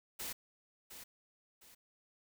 white noise with echo, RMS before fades -42 dBFS, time 0.19-0.33 s, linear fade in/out 10 ms, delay 710 ms, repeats 2, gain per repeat -9 dB, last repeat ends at 1.75 s, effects none

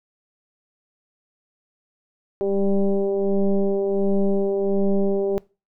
sine tone with frequency modulation, 197.7 Hz, G3, 15 cents sharp, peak -17 dBFS, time 2.41-5.38 s, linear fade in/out 0 ms, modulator 197 Hz, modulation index 1.7, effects noise-tail reverb RT60 0.3 s tail -22 dB re dry

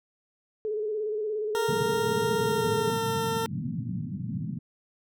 sine tone with vibrato, 426.5 Hz, G#4, 46 cents sharp, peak -27 dBFS, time 0.65-2.9 s, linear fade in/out 0 ms, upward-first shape square, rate 17 Hz, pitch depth 38 cents each way
20% pulse tone with pitch glide, 463.2 to 453.1 Hz, A#4 to A#4, -11 to -49 cents, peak -22 dBFS, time 1.55-3.46 s, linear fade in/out 0 ms, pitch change -38 cents, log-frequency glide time 2.37-3.04 s
pink band-pass noise, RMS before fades -33 dBFS, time 1.68-4.59 s, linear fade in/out 5 ms, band 110 to 240 Hz, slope 48 dB/octave
effects none

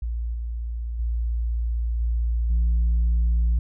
sine tone with level steps, 57.8 Hz, A#1, 14 cents flat, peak -24 / -26 / -21 / -19 / -15 dBFS, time 0.02-3.59 s, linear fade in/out 5 ms, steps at 0.34 / 0.99 / 2 / 2.5 s, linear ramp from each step 5 ms, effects tanh soft clip ceiling -16 dBFS

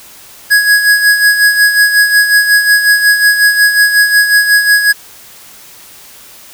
square tone with tremolo, 1665 Hz, G#6, 4 cents sharp, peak -4 dBFS, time 0.5-4.93 s, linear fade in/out 20 ms, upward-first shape sine, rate 5.5 Hz, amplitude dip 60%, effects white hiss -36 dBFS RMS until 6.53 s

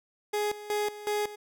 30% pulse tone with tremolo, 417.3 Hz, G#4, 8 cents sharp, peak -24 dBFS, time 0.33-1.36 s, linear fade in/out 10 ms, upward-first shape square, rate 2.7 Hz, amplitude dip 80%, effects none

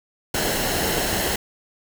pink noise with comb filter, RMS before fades -23 dBFS, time 0.34-1.36 s, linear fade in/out 5 ms, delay 0.84 ms, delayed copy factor -0.5, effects none

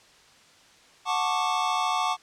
square chord, D major seventh, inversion first, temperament just, 734.2 / 881 / 1101.2 / 1174.7 Hz, F#5 / A5 / C#6 / D6, -14 / +2 / -12 / 0 cents, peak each -30 dBFS, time 1.05-2.17 s, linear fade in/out 50 ms, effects white hiss -55 dBFS RMS until 2.22 s + low-pass 6000 Hz 12 dB/octave

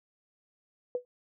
sine tone with exponential decay, 493.9 Hz, B4, in tune, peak -24 dBFS, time 0.95-1.05 s, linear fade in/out 1 ms, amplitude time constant 20 ms, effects none

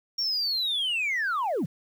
sine linear sweep, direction down, 5588 to 118.6 Hz, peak -23 dBFS, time 0.18-1.66 s, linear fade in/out 10 ms, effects tanh soft clip ceiling -22 dBFS + 9-bit

